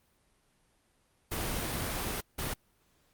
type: noise bursts at uneven times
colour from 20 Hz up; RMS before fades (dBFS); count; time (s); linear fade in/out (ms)
pink; -34; 2; 1.31-2.21 / 2.38-2.54; 10
effects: pink hiss -70 dBFS RMS until 3.13 s + Opus 32 kbps